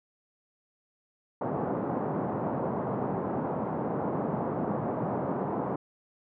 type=band-pass noise; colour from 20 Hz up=pink; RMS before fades=-31 dBFS; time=1.41-5.76 s; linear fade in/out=5 ms; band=140 to 1000 Hz; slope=24 dB/octave; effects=none